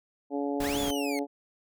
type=harmonic tone; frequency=141.8 Hz; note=C#3; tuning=40 cents sharp; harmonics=2 / 3 / 4 / 5 / 6; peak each=-30 / -34 / -36 / -38 / -40 dBFS; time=0.3-1.27 s; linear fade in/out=50 ms
type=noise; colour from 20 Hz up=pink; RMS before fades=-36 dBFS; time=0.6-0.91 s; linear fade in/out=5 ms
type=linear two-way sweep; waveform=sawtooth; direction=up then down; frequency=1544 to 3520 to 2110 Hz; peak=-32 dBFS; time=0.64-1.19 s; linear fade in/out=0 ms; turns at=0.79 s
effects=none